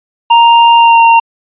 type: tone with pitch glide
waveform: square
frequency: 932.3 to 921.1 Hz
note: A#5 to A#5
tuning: 0 to -21 cents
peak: -3 dBFS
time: 0.3-1.2 s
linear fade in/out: 10 ms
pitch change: -21 cents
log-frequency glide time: 0.76-1.01 s
effects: resampled to 8000 Hz